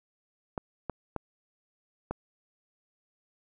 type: clicks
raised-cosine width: 1 ms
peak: -18 dBFS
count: 4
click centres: 0.578 / 0.897 / 1.163 / 2.11 s
effects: none